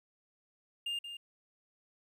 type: tone with echo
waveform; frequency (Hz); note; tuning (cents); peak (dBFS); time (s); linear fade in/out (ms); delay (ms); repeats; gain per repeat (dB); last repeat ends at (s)
triangle; 2811; F7; +11; -32; 0.86-0.99; 5; 180; 1; -8; 1.17
effects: 12-bit